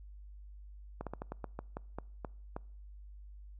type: slowing click train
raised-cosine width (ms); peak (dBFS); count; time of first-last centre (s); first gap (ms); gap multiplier
1; -25; 11; 1.01-2.565; 57; 1.21
effects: noise-tail reverb RT60 0.6 s tail -25 dB re dry + added 50 Hz sine -48 dBFS peak until 3.59 s